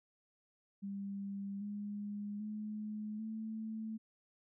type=tone with pitch steps; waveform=sine; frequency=198.6 / 205.5 / 212.6 / 220 Hz; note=G3 / G#3 / G#3 / A3; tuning=+23 / -18 / +41 / 0 cents; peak=-39 dBFS; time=0.82-3.98 s; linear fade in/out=20 ms; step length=790 ms; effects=none